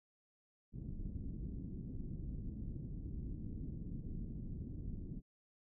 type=low-pass noise; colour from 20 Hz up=pink; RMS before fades=-44 dBFS; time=0.72-5.22 s; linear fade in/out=50 ms; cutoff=270 Hz; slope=24 dB/octave; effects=none